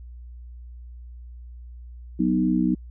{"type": "chord", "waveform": "sine", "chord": "B major", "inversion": "second", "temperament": "equal", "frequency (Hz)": [185, 246.9, 311.1], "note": ["F#3", "B3", "D#4"], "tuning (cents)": [0, 0, 0], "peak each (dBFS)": -23, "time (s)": [2.19, 2.75], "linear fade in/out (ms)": 10, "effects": ["added 60 Hz sine -38 dBFS peak until 2.9 s"]}